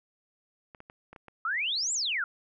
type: clicks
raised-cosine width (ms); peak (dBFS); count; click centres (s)
0.5; -32; 6; 0.748 / 0.804 / 0.899 / 1.13 / 1.162 / 1.283
type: exponential two-way sweep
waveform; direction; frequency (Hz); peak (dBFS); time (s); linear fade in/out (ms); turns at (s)
sine; up then down; 1248 to 7902 to 1345; -27; 1.45-2.24; 2; 1.93
effects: none